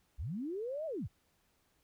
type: linear two-way sweep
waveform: sine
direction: up then down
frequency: 46 to 659.3 to 46 Hz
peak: -36 dBFS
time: 0.18-1.08 s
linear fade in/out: 20 ms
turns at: 0.86 s
effects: pink hiss -74 dBFS RMS until 1.83 s